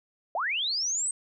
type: linear sweep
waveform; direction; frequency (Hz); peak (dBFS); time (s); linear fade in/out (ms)
sine; up; 587.3 to 8372; -26; 0.35-1.11; 2
effects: none